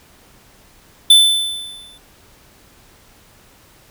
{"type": "tone with exponential decay", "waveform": "square", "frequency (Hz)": 3520, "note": "A7", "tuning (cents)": 0, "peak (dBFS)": -4, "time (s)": [1.1, 1.98], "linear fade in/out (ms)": 5, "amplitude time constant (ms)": 190, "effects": ["pink hiss -49 dBFS RMS until 3.9 s"]}